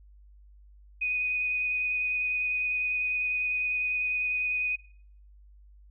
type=tone with vibrato; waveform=sine; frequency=2489 Hz; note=D#7; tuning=in tune; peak=-26 dBFS; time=1.01-4.76 s; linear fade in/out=10 ms; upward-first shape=sine; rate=10 Hz; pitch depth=11 cents each way; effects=noise-tail reverb RT60 0.6 s tail -23 dB re dry + added 50 Hz sine -51 dBFS peak until 5.9 s